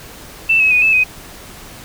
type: tone with pitch steps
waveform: sine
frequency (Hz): 2662 / 2568 / 2480 / 2615 / 2510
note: E7 / E7 / D#7 / E7 / D#7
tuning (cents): +16 / -46 / -6 / -15 / +15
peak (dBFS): -9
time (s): 0.49-1.04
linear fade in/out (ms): 10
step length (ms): 110
effects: pink hiss -36 dBFS RMS until 1.84 s